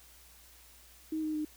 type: tone with pitch steps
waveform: sine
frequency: 314.5 / 309.6 / 304.8 Hz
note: D#4 / D#4 / D#4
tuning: +19 / -9 / -36 cents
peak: -31 dBFS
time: 1.12-1.45 s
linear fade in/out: 5 ms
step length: 110 ms
effects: added 60 Hz sine -61 dBFS peak until 1.56 s + white hiss -58 dBFS RMS until 1.56 s